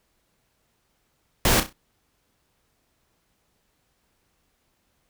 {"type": "noise with echo", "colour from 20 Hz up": "pink", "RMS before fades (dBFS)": -19, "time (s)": [1.45, 1.6], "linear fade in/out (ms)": 2, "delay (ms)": 32, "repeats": 4, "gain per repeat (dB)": -9, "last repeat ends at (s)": 1.728, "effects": ["pink hiss -70 dBFS RMS until 5.09 s"]}